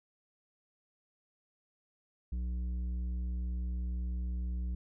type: tone with tanh clipping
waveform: sine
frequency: 61 Hz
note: B1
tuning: 21 cents flat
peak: -34 dBFS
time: 2.32-4.75 s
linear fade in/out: 5 ms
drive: 8 dB
effects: none